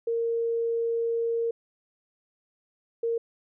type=tone pair in turn; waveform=sine; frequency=462.4 / 462.4 Hz; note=A#4 / A#4; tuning=-14 / -14 cents; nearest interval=unison; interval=0 cents; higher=neither; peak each=-24 dBFS; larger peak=neither; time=0.07-1.51 / 3.03-3.18 s; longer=first; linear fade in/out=5 ms; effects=none